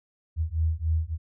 sine beating tone pair, 78.7 / 82.2 Hz, D#2 / E2, +20 / -4 cents, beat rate 3.5 Hz, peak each -26 dBFS, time 0.36-1.18 s, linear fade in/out 50 ms, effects none

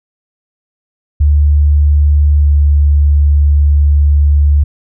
sine tone with pitch glide, 73.4 to 72.68 Hz, D2 to D2, 0 to -17 cents, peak -5 dBFS, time 1.2-4.64 s, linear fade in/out 10 ms, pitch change -17 cents, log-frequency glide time 2.4-2.46 s, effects none

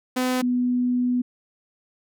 sawtooth / sine tone pair in turn, 253.8 / 247.4 Hz, B3 / B3, +47 / +3 cents, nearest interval unison, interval 44 cents, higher first, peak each -17 / -19 dBFS, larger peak first, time 0.16-0.42 / 0.42-1.22 s, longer second, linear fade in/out 10 ms, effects none

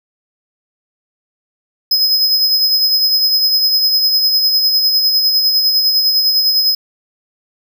square tone with tremolo, 5080 Hz, D#8, 35 cents sharp, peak -9 dBFS, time 1.91-6.75 s, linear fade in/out 5 ms, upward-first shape sine, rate 9.9 Hz, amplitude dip 40%, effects 7-bit

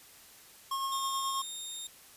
square tone with tremolo, 1082 Hz, C#6, 42 cents flat, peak -31 dBFS, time 0.71-1.42 s, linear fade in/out 5 ms, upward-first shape sine, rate 9.3 Hz, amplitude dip 30%
20% pulse tone with pitch glide, 3635 to 3679 Hz, A#7 to A#7, -44 to -24 cents, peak -33 dBFS, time 0.92-1.87 s, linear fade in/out 2 ms, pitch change +20 cents, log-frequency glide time 1.19-1.52 s
effects white hiss -55 dBFS RMS until 2.16 s + resampled to 32000 Hz

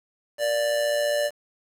square tone with amplitude modulation, 587.3 Hz, D5, in tune, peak -20 dBFS, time 0.38-1.31 s, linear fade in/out 50 ms, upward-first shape sine, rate 115 Hz, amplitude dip 50%, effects resampled to 32000 Hz + 8-bit

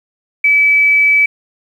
sine tone, 2297 Hz, D7, 39 cents flat, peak -7 dBFS, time 0.44-1.26 s, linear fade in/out 5 ms, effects 7-bit

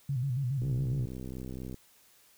sine tone with vibrato, 130.81 Hz, C3, in tune, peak -28 dBFS, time 0.09-1.06 s, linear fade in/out 5 ms, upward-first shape square, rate 7.2 Hz, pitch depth 110 cents each way
click train, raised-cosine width 3 ms, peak -28 dBFS, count 73, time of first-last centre 0.62-1.743 s, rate 64.1 Hz
effects white hiss -62 dBFS RMS until 2.37 s

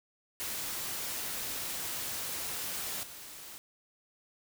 white noise with level steps, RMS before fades -37 / -47 dBFS, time 0.4-3.58 s, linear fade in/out 0 ms, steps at 3.03 s, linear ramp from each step 2 ms, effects none

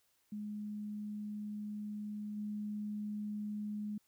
sine tone with level steps, 209.3 Hz, G#3, 14 cents sharp, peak -39 / -37 dBFS, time 0.32-3.98 s, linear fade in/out 5 ms, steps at 2.36 s, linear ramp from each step 20 ms, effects white hiss -75 dBFS RMS until 4.07 s

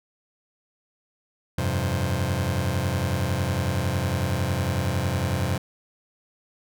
sawtooth chord, F suspended second, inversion none, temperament just, 87.31 / 98.22 / 130.96 Hz, F2 / G2 / C3, 0 / +4 / +2 cents, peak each -23 dBFS, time 1.58-5.58 s, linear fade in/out 5 ms, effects none

